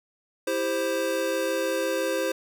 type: chord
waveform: square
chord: C major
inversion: first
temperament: equal with one note detuned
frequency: 329.6 / 395.4 / 523.3 Hz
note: E4 / G4 / C5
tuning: 0 / +15 / 0 cents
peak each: -32 / -32 / -27 dBFS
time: 0.47-2.32 s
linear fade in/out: 5 ms
effects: none